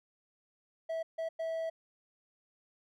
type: tone bursts at uneven times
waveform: triangle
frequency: 652 Hz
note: E5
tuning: 19 cents flat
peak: -31 dBFS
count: 3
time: 0.89-1.03 / 1.18-1.29 / 1.39-1.7 s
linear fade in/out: 10 ms
effects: none